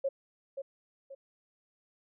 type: tone with echo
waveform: sine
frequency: 545 Hz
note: C#5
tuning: 29 cents flat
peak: -27 dBFS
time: 0.04-0.09 s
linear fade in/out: 10 ms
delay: 530 ms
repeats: 2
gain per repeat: -8 dB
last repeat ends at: 1.15 s
effects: none